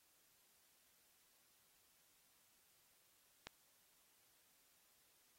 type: click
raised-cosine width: 0.2 ms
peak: -29 dBFS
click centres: 3.47 s
effects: white hiss -74 dBFS RMS until 5.38 s + AAC 48 kbps